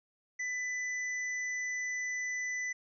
square tone, 1995 Hz, B6, 17 cents sharp, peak -34 dBFS, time 0.39-2.73 s, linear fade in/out 10 ms, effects resampled to 16000 Hz

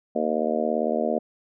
harmonic tone, 77.78 Hz, D#2, in tune, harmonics 3 / 4 / 5 / 6 / 7 / 8 / 9, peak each -28 / -33 / -31 / -29 / -30 / -27 / -31 dBFS, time 0.15-1.19 s, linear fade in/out 10 ms, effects none

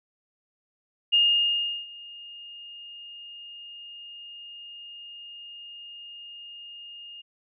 sine tone with ADSR envelope, 2835 Hz, F7, 25 cents sharp, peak -16 dBFS, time 1.12-7.22 s, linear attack 19 ms, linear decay 720 ms, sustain -24 dB, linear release 15 ms, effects none

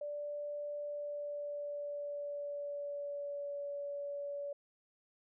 sine tone with pitch glide, 585 to 571 Hz, D5 to D5, -7 to -49 cents, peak -38 dBFS, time 0.01-4.53 s, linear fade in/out 5 ms, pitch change -42 cents, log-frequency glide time 0.79-3.6 s, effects none

